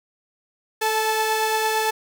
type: tone pair together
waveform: sawtooth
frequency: 439.4 / 870 Hz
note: A4 / A5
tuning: -2 / -20 cents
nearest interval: octave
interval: 1182 cents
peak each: -20 / -18 dBFS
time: 0.81-1.91 s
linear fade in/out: 10 ms
effects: none